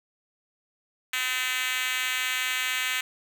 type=tone with high-pass filter; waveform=5% pulse; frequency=255.5 Hz; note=C4; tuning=41 cents flat; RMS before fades=-28 dBFS; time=1.13-3.01 s; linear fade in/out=5 ms; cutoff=2000 Hz; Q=1.3; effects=none